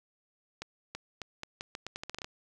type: accelerating click train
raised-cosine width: 0.2 ms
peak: -21 dBFS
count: 14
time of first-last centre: 0.62-2.245 s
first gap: 330 ms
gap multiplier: 0.81
effects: none